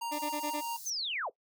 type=tone with tremolo; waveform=square; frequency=932.3 Hz; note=A#5; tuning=in tune; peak=-34 dBFS; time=0.01-0.77 s; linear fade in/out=10 ms; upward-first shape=triangle; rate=4.6 Hz; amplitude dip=35%
type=tone bursts; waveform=20% pulse; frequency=296.9 Hz; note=D4; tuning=19 cents sharp; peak=-29 dBFS; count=5; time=0.11-0.614 s; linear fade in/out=20 ms; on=84 ms; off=21 ms
type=high-pass noise; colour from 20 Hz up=white; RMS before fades=-46 dBFS; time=0.12-0.9 s; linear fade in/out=0 ms; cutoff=4200 Hz; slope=48 dB/octave
type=linear sweep; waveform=sine; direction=down; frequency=6510 to 350.8 Hz; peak=-32 dBFS; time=0.85-1.3 s; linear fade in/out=20 ms
effects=noise-tail reverb RT60 0.1 s tail -19 dB re dry